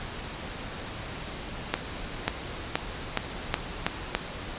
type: accelerating click train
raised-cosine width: 0.3 ms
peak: -7 dBFS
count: 7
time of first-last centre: 1.74-4.15 s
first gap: 540 ms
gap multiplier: 0.88
effects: pink hiss -37 dBFS RMS until 4.58 s + resampled to 8000 Hz